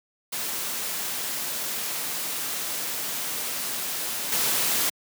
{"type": "noise with level steps", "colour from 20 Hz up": "white", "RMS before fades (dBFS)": [-30, -24], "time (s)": [0.32, 4.9], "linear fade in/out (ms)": 10, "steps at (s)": 4.32, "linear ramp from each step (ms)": 2, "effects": ["high-pass 150 Hz 12 dB/octave"]}